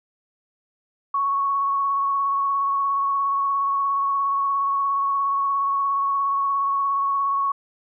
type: tone with vibrato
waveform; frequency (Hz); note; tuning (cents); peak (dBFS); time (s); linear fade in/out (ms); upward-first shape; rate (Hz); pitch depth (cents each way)
sine; 1108.7; C#6; 0; -19; 1.14-7.52; 5; sine; 17; 17
effects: none